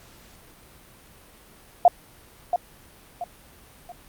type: tone with echo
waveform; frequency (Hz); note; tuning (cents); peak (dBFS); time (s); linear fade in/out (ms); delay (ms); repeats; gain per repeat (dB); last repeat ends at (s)
sine; 704; F5; +14; -9; 1.85-1.88; 2; 680; 3; -9; 3.92
effects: pink hiss -51 dBFS RMS until 4.08 s + Opus 48 kbps